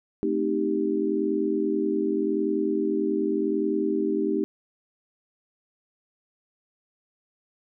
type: chord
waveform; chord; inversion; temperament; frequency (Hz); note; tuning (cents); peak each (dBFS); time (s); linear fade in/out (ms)
sine; A half-diminished seventh; none; equal; 220 / 261.6 / 311.1 / 392; A3 / C4 / Eb4 / G4; 0 / 0 / 0 / 0; -30 / -32 / -26 / -26; 0.23-4.44; 0
effects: none